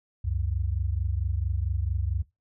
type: tone pair together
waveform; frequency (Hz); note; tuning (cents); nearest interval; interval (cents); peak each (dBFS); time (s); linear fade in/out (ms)
sine; 68.05 / 92.5; C#2 / F#2; -31 / 0; perfect fourth; 531; -28; 0.24-2.23; 10
effects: noise-tail reverb RT60 0.2 s tail -18 dB re dry